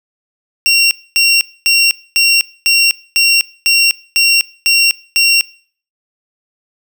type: tone bursts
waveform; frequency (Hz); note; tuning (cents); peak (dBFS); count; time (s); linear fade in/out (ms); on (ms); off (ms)
25% pulse; 2745; F7; -31; -4; 10; 0.66-5.41; 0; 250; 250
effects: noise-tail reverb RT60 0.5 s tail -22 dB re dry